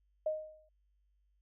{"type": "tone with exponential decay", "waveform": "sine", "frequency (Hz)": 621, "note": "D#5", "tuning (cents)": -3, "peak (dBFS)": -28, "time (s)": [0.26, 0.69], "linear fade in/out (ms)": 5, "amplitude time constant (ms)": 92, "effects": ["added 50 Hz sine -70 dBFS peak until 1.41 s"]}